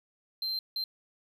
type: tone bursts at uneven times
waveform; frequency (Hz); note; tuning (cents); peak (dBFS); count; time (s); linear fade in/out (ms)
triangle; 4133; C8; -22; -29; 2; 0.42-0.59 / 0.76-0.84; 2
effects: none